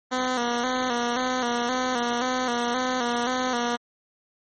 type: tone with vibrato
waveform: 10% pulse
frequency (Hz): 246.9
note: B3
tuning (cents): 0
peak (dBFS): -15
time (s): 0.11-3.77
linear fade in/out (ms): 20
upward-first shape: square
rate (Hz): 1.9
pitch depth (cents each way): 54
effects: low-pass 8000 Hz 12 dB/octave + MP3 32 kbps